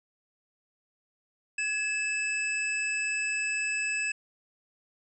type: tone pair together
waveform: square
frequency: 1689.7 / 2618 Hz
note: G#6 / E7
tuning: +29 / -13 cents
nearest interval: minor sixth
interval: 758 cents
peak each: -36 / -29 dBFS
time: 1.58-4.12 s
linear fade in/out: 5 ms
effects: resampled to 22050 Hz